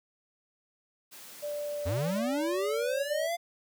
white high-pass noise, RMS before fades -48 dBFS, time 1.11-2.2 s, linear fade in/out 20 ms, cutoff 130 Hz, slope 12 dB/octave
sine tone with pitch glide, 587.3 to 576.2 Hz, D5 to D5, 0 to -33 cents, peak -32 dBFS, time 1.42-3.28 s, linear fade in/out 20 ms, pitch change -33 cents, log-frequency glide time 1.57-2.64 s
square linear sweep, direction up, 78 to 700 Hz, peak -30 dBFS, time 1.85-3.37 s, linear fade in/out 20 ms
effects none

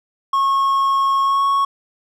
triangle tone with pitch glide, 1092 to 1106 Hz, C#6 to C#6, -26 to -4 cents, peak -12 dBFS, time 0.33-1.65 s, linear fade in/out 5 ms, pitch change +22 cents, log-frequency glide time 1.21-1.44 s, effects none

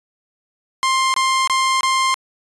sawtooth tone bursts, 1054 Hz, C6, 12 cents sharp, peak -11 dBFS, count 4, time 0.83-2.142 s, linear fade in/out 0 ms, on 310 ms, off 24 ms, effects resampled to 22050 Hz

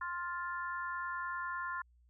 harmonic tone, 350.2 Hz, F4, 5 cents sharp, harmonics 3 / 4 / 5, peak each -39 / -41 / -43 dBFS, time 0.01-1.82 s, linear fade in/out 5 ms, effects added 60 Hz sine -63 dBFS peak until 2.09 s

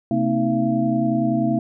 sine tone cluster, 132.4 / 227.6 / 258.2 / 316.8 / 678 Hz, C3 / A#3 / C4 / D#4 / E5, +21 / -41 / -23 / +31 / +49 cents, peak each -26 / -21 / -25 / -23 / -25 dBFS, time 0.11-1.59 s, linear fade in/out 2 ms, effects none

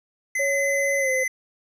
square tone with vibrato, 2037 Hz, C7, 47 cents flat, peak -23 dBFS, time 0.35-1.28 s, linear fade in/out 5 ms, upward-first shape sine, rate 16 Hz, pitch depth 9 cents each way
sine tone with pitch glide, 554.4 to 520.3 Hz, C#5 to C5, 0 to -10 cents, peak -23 dBFS, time 0.39-1.24 s, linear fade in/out 10 ms, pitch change -110 cents, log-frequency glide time 0.99-1.1 s
effects low-pass 12000 Hz 12 dB/octave

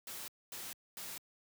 white noise bursts, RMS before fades -45 dBFS, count 3, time 0.07-1.18 s, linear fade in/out 2 ms, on 210 ms, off 240 ms, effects high-pass 80 Hz 12 dB/octave

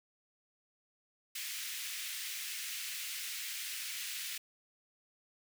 pink high-pass noise, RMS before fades -41 dBFS, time 1.35-4.38 s, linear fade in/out 5 ms, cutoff 2000 Hz, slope 24 dB/octave, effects none

